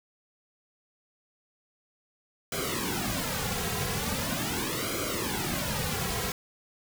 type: noise with flanger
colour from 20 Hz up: pink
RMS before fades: -31 dBFS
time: 2.52-6.32 s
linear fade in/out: 2 ms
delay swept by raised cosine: 1.1 to 3.4 ms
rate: 0.41 Hz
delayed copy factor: -0.9
effects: none